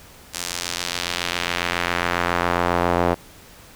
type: tone with band-pass filter sweep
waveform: sawtooth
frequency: 87.31 Hz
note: F2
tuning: in tune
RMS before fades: -23 dBFS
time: 0.33-3.15 s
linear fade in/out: 20 ms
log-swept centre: 7400 to 670 Hz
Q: 1
effects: pink hiss -46 dBFS RMS until 3.75 s